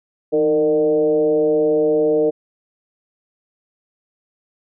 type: tone with frequency modulation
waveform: sine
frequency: 458.7 Hz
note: A#4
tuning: 28 cents flat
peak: -13 dBFS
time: 0.32-2.31 s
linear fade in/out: 20 ms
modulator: 147 Hz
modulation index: 0.83
effects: none